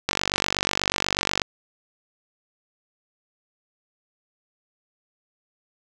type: click train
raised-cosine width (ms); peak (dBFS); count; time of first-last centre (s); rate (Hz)
0.2; -3; 65; 0.09-1.418; 48.2
effects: none